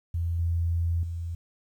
sine tone with level steps, 84.5 Hz, E2, 43 cents sharp, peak -25 / -23 / -30 dBFS, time 0.14-1.35 s, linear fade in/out 5 ms, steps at 0.39 / 1.03 s, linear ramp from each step 2 ms, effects 10-bit

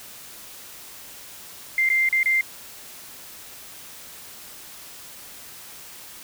sine tone with dropouts, 2093 Hz, C7, in tune, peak -17 dBFS, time 1.78-2.41 s, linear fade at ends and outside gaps 2 ms, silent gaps 1.89-1.9 / 2.089-2.126 / 2.231-2.258 s, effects white hiss -42 dBFS RMS until 6.23 s

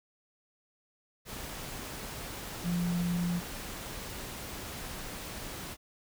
sine tone in noise, 174.6 Hz, F3, in tune, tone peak -28 dBFS, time 2.63-3.42 s, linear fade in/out 50 ms, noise pink, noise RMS -41 dBFS, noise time 1.25-5.77 s, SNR +10 dB, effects none

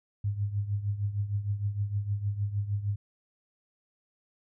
sine tone with tremolo, 102 Hz, G#2, 31 cents flat, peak -24 dBFS, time 0.24-2.96 s, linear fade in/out 5 ms, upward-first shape triangle, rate 6.5 Hz, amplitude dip 80%, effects none

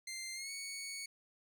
15% pulse tone with pitch glide, 2090 to 2227 Hz, C7 to C#7, -2 to +7 cents, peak -35 dBFS, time 0.07-1.06 s, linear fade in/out 5 ms, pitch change +109 cents, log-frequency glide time 0.34-0.51 s, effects none

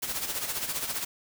white noise with tremolo, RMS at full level -30 dBFS, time 0.02-1.05 s, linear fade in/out 10 ms, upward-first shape sine, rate 15 Hz, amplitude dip 60%, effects none

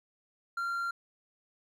triangle tone, 1382 Hz, F6, 19 cents flat, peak -29 dBFS, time 0.57-0.91 s, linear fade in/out 5 ms, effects none

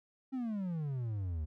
triangle exponential sweep, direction down, 270.5 to 73.42 Hz, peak -32 dBFS, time 0.32-1.46 s, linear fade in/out 20 ms, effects none

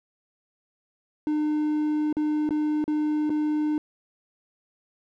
triangle tone with dropouts, 302.7 Hz, D#4, 48 cents flat, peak -20 dBFS, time 1.27-3.78 s, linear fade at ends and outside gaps 1 ms, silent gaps 2.127-2.168 / 2.491-2.507 / 2.841-2.879 / 3.295-3.302 s, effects none

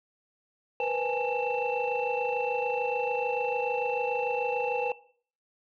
sine tone cluster, 481.2 / 508 / 821 / 872 / 2676 Hz, B4 / B4 / G#5 / A5 / E7, -45 / +49 / -20 / -16 / +25 cents, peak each -31 / -32 / -31 / -38 / -33 dBFS, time 0.8-4.92 s, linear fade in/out 2 ms, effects noise-tail reverb RT60 0.5 s tail -19 dB re dry + tanh soft clip ceiling -18 dBFS

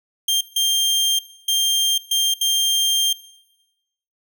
sawtooth tone bursts at uneven times, 3186 Hz, G7, 27 cents sharp, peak -13 dBFS, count 5, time 0.28-0.41 / 0.56-1.19 / 1.48-1.98 / 2.11-2.34 / 2.41-3.13 s, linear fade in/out 5 ms, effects noise-tail reverb RT60 1.0 s tail -19 dB re dry

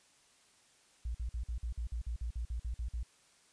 sine tone bursts, 58.27 Hz, A#1, in tune, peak -34 dBFS, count 14, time 1.05-3.032 s, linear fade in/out 5 ms, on 97 ms, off 48 ms, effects white hiss -66 dBFS RMS until 3.52 s + resampled to 22050 Hz

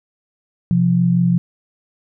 sine tone pair together, 129.11 / 174.61 Hz, C3 / F3, -23 / 0 cents, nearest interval perfect fourth, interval 523 cents, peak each -18 / -13 dBFS, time 0.71-1.38 s, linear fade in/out 0 ms, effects none

